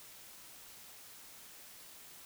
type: silence
effects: white hiss -54 dBFS RMS until 2.25 s